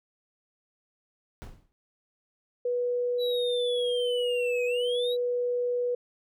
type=noise with exponential decay; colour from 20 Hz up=brown; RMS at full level=-35 dBFS; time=1.42-1.72 s; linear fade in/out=0 ms; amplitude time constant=64 ms
type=tone; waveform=sine; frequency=489 Hz; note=B4; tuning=17 cents flat; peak=-25 dBFS; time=2.65-5.95 s; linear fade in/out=5 ms
type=linear two-way sweep; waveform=triangle; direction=down then up; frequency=3951 to 2496 to 3951 Hz; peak=-31 dBFS; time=3.18-5.17 s; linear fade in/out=50 ms; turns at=4.65 s
effects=none